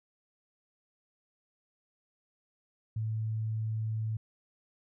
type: tone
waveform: sine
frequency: 110 Hz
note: A2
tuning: in tune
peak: -30 dBFS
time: 2.96-4.17 s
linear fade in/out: 5 ms
effects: none